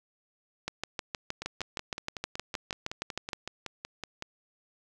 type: two click trains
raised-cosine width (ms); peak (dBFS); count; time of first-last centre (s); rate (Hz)
0.2; -19 / -15; 16 / 18; 1.42-4.224 / 0.68-3.332; 5.35 / 6.41
effects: none